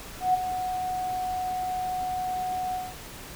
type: tone with ADSR envelope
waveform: sine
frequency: 737 Hz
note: F#5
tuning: 7 cents flat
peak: -17 dBFS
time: 0.2-2.95 s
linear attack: 140 ms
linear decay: 18 ms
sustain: -10 dB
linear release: 210 ms
effects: pink hiss -42 dBFS RMS until 3.35 s